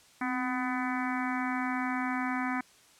harmonic tone with a mistuned harmonic, 250.8 Hz, B3, 27 cents sharp, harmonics 1 / 3 / 4 / 5 / 6 / 7 / 8 / 9, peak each -32 / -37 / -38 / -39 / -40 / -40 / -41 / -42 dBFS, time 0.21-2.61 s, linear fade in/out 5 ms, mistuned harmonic 1, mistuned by +55 cents, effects white hiss -59 dBFS RMS until 2.99 s + low-pass 9000 Hz 12 dB/octave

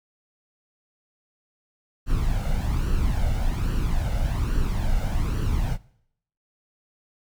brown noise with flanger, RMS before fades -23 dBFS, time 2.06-5.78 s, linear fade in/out 50 ms, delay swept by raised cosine 0.68 to 1.42 ms, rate 1.2 Hz, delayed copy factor +0.6, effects noise-tail reverb RT60 0.7 s tail -21 dB re dry

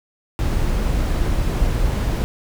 brown noise, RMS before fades -19 dBFS, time 0.39-2.24 s, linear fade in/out 0 ms, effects none

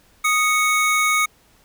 square tone pair together, 1244.2 / 2217 Hz, D#6 / C#7, 0 / 0 cents, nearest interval minor seventh, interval 1000 cents, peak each -20 / -19 dBFS, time 0.24-1.26 s, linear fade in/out 10 ms, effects pink hiss -56 dBFS RMS until 1.64 s

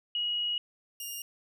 sine / 10% pulse tone pair in turn, 2900 / 2830 Hz, F#7 / F7, -35 / +22 cents, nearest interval unison, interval 43 cents, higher first, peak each -28 dBFS, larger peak neither, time 0.15-0.58 / 1-1.22 s, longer first, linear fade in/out 2 ms, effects none

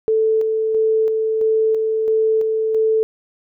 sine tone with tremolo, 440.3 Hz, A4, 1 cent sharp, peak -13 dBFS, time 0.08-3.03 s, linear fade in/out 0 ms, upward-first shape square, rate 1.5 Hz, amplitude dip 30%, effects none

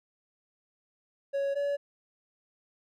triangle tone pair in turn, 556 / 569 Hz, C#5 / C#5, +5 / +45 cents, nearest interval unison, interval 40 cents, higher second, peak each -25 dBFS, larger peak neither, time 1.33-1.55 / 1.55-1.77 s, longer neither, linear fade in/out 20 ms, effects none

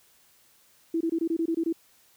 sine tone bursts, 329.6 Hz, E4, in tune, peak -23 dBFS, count 9, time 0.94-1.727 s, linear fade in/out 5 ms, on 67 ms, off 23 ms, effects white hiss -61 dBFS RMS until 2.16 s

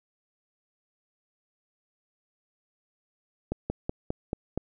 slowing click train, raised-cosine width 2 ms, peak -15 dBFS, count 6, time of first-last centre 3.52-4.576 s, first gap 180 ms, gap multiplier 1.08, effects none

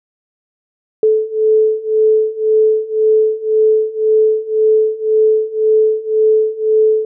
sine beating tone pair, 433.9 / 435.8 Hz, A4 / A4, -24 / -17 cents, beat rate 1.9 Hz, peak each -14 / -12 dBFS, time 1.03-7.05 s, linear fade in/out 2 ms, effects none

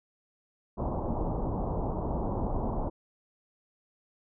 pink low-pass noise, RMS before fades -31 dBFS, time 0.77-2.9 s, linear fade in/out 20 ms, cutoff 1000 Hz, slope 48 dB/octave, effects none

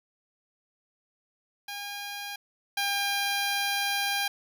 10% pulse tone pair in turn, 811 / 802.6 Hz, G#5 / G5, -41 / +41 cents, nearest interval unison, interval 18 cents, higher first, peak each -27 / -18 dBFS, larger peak second, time 1.68-2.36 / 2.77-4.28 s, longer second, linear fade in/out 5 ms, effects none

